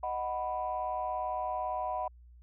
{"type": "chord", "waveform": "sine", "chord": "B major", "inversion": "first", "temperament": "equal", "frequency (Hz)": [622.3, 740, 987.8], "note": ["D#5", "F#5", "B5"], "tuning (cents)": [0, 0, 0], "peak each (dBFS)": [-37, -34, -35], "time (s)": [0.03, 2.08], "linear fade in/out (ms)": 5, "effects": ["tanh soft clip ceiling -23 dBFS", "added 60 Hz sine -52 dBFS peak until 2.42 s"]}